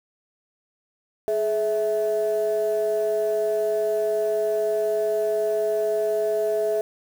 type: tone pair together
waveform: sine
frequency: 423.2 / 654.4 Hz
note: G#4 / E5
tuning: +33 / -13 cents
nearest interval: minor sixth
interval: 754 cents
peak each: -22 dBFS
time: 1.28-6.81 s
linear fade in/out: 0 ms
effects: tanh soft clip ceiling -15 dBFS + 7-bit